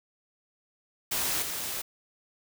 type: noise with level steps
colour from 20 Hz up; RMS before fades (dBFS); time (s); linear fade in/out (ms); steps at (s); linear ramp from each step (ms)
white; -29 / -34; 1.11-1.82; 10; 1.42; 5
effects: none